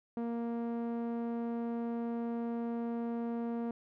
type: tone with low-pass filter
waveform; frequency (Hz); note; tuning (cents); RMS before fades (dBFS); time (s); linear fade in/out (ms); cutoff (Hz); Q
sawtooth; 233.7; A#3; +5; -36; 0.17-3.71; 2; 760; 0.66
effects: none